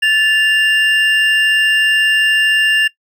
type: tone pair together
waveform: triangle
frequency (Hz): 1749 / 2794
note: A6 / F7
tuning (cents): -11 / 0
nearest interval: minor sixth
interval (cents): 811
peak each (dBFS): -11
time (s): 0.02-2.88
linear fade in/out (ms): 10
effects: noise-tail reverb RT60 0.1 s tail -19 dB re dry